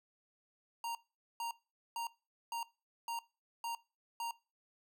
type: tone bursts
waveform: square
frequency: 931 Hz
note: A#5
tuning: 2 cents flat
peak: -38 dBFS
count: 7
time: 0.84-4.31 s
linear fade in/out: 2 ms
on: 110 ms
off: 450 ms
effects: noise-tail reverb RT60 0.3 s tail -21 dB re dry